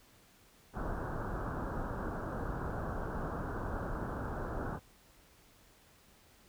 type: low-pass noise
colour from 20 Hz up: pink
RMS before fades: -38 dBFS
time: 0.73-4.8 s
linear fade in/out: 50 ms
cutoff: 1600 Hz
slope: 96 dB/octave
effects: pink hiss -63 dBFS RMS until 6.48 s